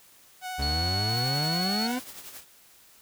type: tone with vibrato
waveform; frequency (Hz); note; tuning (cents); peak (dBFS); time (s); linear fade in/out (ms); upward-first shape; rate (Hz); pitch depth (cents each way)
sawtooth; 740; F#5; 0; -29; 0.41-2; 50; sine; 12; 10
type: exponential sweep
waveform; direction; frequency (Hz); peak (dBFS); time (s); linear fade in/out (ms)
40% pulse; up; 67.5 to 261.6; -27; 0.58-2; 20
type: tone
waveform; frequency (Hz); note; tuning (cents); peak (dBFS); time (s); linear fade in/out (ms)
sine; 4371; C#8; -25; -28; 0.62-1.87; 2
type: noise with tremolo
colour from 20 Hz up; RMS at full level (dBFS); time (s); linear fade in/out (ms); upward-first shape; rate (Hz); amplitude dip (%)
white; -41; 1.07-2.45; 50; triangle; 11; 65
effects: white hiss -56 dBFS RMS until 3.01 s